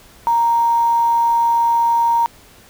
sine tone with quantisation, 932.3 Hz, A#5, in tune, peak -12 dBFS, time 0.27-2.26 s, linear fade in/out 0 ms, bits 6, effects pink hiss -46 dBFS RMS until 2.69 s

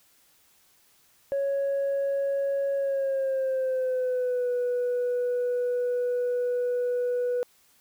sine tone with pitch glide, 554.4 to 491.1 Hz, C#5 to B4, 0 to -10 cents, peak -22 dBFS, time 1.32-7.43 s, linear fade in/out 0 ms, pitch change -210 cents, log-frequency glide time 2.76-4.5 s, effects tanh soft clip ceiling -22 dBFS + white hiss -62 dBFS RMS until 7.8 s

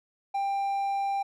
triangle tone, 792 Hz, G5, 18 cents sharp, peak -24 dBFS, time 0.34-1.23 s, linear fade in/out 10 ms, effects none

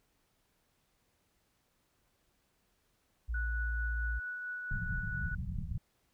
sine tone, 58.2 Hz, A#1, 2 cents flat, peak -32 dBFS, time 3.28-4.2 s, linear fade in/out 20 ms
sine tone with tremolo, 1475 Hz, F#6, 6 cents flat, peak -36 dBFS, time 3.34-5.35 s, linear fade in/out 5 ms, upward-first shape triangle, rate 4.5 Hz, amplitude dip 30%
pink low-pass noise, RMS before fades -37 dBFS, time 4.71-5.78 s, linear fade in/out 2 ms, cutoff 200 Hz, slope 96 dB/octave
effects pink hiss -75 dBFS RMS until 6.13 s

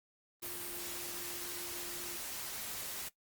sine tone in noise, 349.1 Hz, F4, 1 cent flat, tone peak -50 dBFS, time 0.42-2.17 s, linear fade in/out 10 ms, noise white, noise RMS -42 dBFS, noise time 0.42-3.09 s, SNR -11 dB, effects noise-tail reverb RT60 0.1 s tail -17 dB re dry + Opus 32 kbps

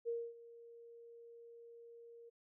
sine tone with ADSR envelope, 467 Hz, A#4, 3 cents sharp, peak -35 dBFS, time 0.05-2.3 s, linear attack 34 ms, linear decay 250 ms, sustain -19 dB, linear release 15 ms, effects none

